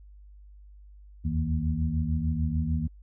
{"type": "tone cluster", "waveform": "sine", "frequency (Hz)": [75.8, 82.5, 159.3, 233.7], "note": ["D#2", "E2", "D#3", "A#3"], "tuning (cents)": [-45, 2, 41, 5], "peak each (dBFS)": [-29, -30, -30, -32], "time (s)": [1.24, 2.88], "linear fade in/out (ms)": 20, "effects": ["added 50 Hz sine -47 dBFS peak until 3.02 s"]}